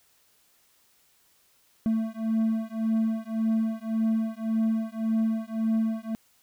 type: beating tone pair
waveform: triangle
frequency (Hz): 221.8 / 223.6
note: A3 / A3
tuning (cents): +14 / +28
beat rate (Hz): 1.8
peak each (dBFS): -25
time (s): 1.86-6.15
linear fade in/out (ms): 0
effects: white hiss -64 dBFS RMS until 6.42 s